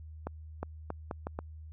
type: accelerating click train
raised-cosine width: 1 ms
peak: -21 dBFS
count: 6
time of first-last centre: 0.27-1.39 s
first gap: 360 ms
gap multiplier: 0.76
effects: added 78 Hz sine -44 dBFS peak until 1.72 s